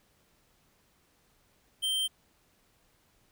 square tone, 3136 Hz, G7, in tune, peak -28 dBFS, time 1.82-2.08 s, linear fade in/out 20 ms, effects pink hiss -68 dBFS RMS until 3.31 s

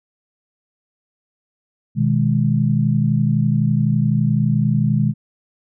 sine chord, G# minor, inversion first, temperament equal with one note detuned, 123.83 / 155.56 / 207.7 Hz, B2 / D#3 / G#3, +5 / 0 / 0 cents, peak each -18 / -18 / -19 dBFS, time 1.95-5.14 s, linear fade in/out 50 ms, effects none

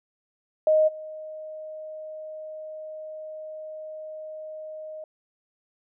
sine tone with level steps, 622.3 Hz, D#5, in tune, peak -16 / -35 dBFS, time 0.67-5.04 s, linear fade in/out 2 ms, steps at 0.87 s, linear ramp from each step 20 ms, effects none

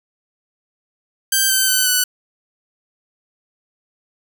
5% pulse tone with pitch steps, 1569 / 1542 / 1515.6 / 1489.5 Hz, G6 / G6 / F#6 / F#6, +1 / -29 / +41 / +11 cents, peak -3 dBFS, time 1.32-2.04 s, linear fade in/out 5 ms, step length 180 ms, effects none

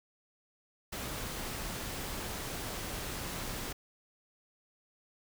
pink noise, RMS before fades -39 dBFS, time 0.92-3.73 s, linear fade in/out 10 ms, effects none

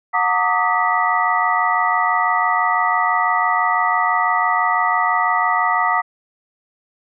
sine tone cluster, 728 / 909 / 1167 / 1253 / 1958 Hz, F#5 / A#5 / D6 / D#6 / B6, -28 / -44 / -11 / +12 / -15 cents, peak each -21 dBFS, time 0.13-6.02 s, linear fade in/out 20 ms, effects none

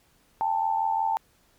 sine tone pair together, 801 / 886.6 Hz, G5 / A5, +37 / +13 cents, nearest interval major second, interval 176 cents, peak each -27 / -24 dBFS, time 0.41-1.17 s, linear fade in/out 0 ms, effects pink hiss -63 dBFS RMS until 1.58 s + MP3 96 kbps

